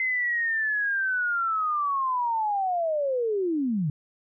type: linear sweep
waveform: sine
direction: down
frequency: 2069 to 138.59 Hz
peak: -23 dBFS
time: 0-3.9 s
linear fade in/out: 2 ms
effects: none